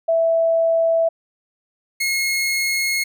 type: tone pair in turn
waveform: sine / sawtooth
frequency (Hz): 659.3 / 2163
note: E5 / C#7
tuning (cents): 0 / -43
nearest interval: octave + major sixth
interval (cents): 2057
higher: second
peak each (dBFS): -14 / -15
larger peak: first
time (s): 0.08-1.09 / 2-3.04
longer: second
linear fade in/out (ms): 10
effects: none